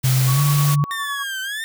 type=noise; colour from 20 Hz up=white; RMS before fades=-25 dBFS; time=0.03-0.76 s; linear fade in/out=20 ms
type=tone with pitch glide; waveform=sine; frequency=130 to 145.08 Hz; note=C3 to D3; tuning=-11 to -21 cents; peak=-14 dBFS; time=0.04-0.84 s; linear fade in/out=0 ms; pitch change=+190 cents; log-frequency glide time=0.31-0.41 s
type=tone with tremolo; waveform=sine; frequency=1122 Hz; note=C#6; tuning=21 cents sharp; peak=-24 dBFS; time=0.27-1.24 s; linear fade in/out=20 ms; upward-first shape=sine; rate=9.7 Hz; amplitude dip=60%
type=linear two-way sweep; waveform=30% pulse; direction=down then up; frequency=1831 to 1524 to 1831 Hz; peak=-22 dBFS; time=0.91-1.64 s; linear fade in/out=0 ms; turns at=1.41 s
effects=none